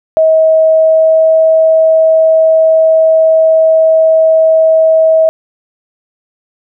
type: tone with pitch glide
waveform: sine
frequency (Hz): 638 to 641.7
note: D#5 to E5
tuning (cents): +43 to -47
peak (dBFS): -4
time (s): 0.17-5.29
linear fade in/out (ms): 0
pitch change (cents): +10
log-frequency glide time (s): 0.69-1.35
effects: none